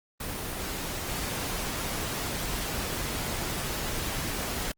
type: noise with level steps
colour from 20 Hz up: pink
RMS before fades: -34 / -32 dBFS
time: 0.2-4.72 s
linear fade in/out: 5 ms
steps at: 1.09 s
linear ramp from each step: 5 ms
effects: Opus 24 kbps